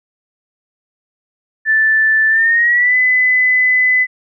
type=tone with pitch glide; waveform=sine; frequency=1760 to 2010 Hz; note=A6 to B6; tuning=0 to +30 cents; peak=-9 dBFS; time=1.65-4.07 s; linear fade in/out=50 ms; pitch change=+230 cents; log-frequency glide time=2.29-2.96 s; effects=none